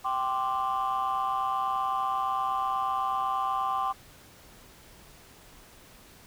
sine chord, G suspended fourth, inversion none, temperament equal with one note detuned, 778.6 / 1046.5 / 1174.7 Hz, G5 / C6 / D6, -12 / 0 / 0 cents, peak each -29 dBFS, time 0.04-3.93 s, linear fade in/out 20 ms, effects tanh soft clip ceiling -21 dBFS + pink hiss -53 dBFS RMS until 6.26 s

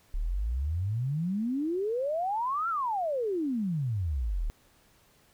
sine exponential two-way sweep, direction up then down, 34.65 to 1396.9 to 34.65 Hz, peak -27 dBFS, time 0.14-4.5 s, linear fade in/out 0 ms, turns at 2.69 s, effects pink hiss -63 dBFS RMS until 5.33 s

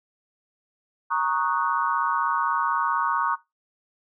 sine chord, D# minor seventh, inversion second, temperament equal, 932.3 / 1108.7 / 1244.5 / 1480 Hz, A#5 / C#6 / D#6 / F#6, 0 / 0 / 0 / 0 cents, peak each -26 / -25 / -28 / -30 dBFS, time 1.1-3.36 s, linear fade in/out 20 ms, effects noise-tail reverb RT60 0.2 s tail -19 dB re dry

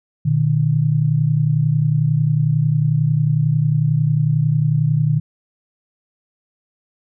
sine tone pair together, 121.3 / 152.39 Hz, B2 / D#3, -31 / -36 cents, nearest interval major third, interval 395 cents, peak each -18 / -15 dBFS, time 0.25-5.2 s, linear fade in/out 10 ms, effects none

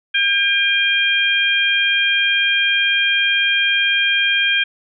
harmonic tone, 802 Hz, G5, 39 cents sharp, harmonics 2 / 3 / 4, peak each -18 / -18 / -18 dBFS, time 0.14-4.64 s, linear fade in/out 10 ms, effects none

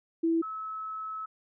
sine tone pair in turn, 329.6 / 1295.8 Hz, E4 / E6, 0 / -30 cents, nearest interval 2 octaves, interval 2370 cents, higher second, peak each -23 / -34 dBFS, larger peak first, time 0.23-0.42 / 0.42-1.26 s, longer second, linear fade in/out 10 ms, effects none

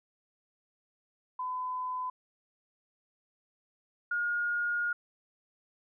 sine tone pair in turn, 1010 / 1428.4 Hz, B5 / F6, +39 / +39 cents, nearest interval tritone, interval 600 cents, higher second, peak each -32 / -28 dBFS, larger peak second, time 1.39-2.1 / 4.11-4.93 s, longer second, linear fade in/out 5 ms, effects none

